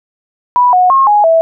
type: tone with pitch steps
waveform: sine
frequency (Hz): 984 / 730 / 1077 / 831 / 655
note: B5 / F#5 / C6 / G#5 / E5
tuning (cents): -7 / -24 / +50 / +1 / -11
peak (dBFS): -5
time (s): 0.56-1.41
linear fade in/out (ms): 0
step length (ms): 170
effects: none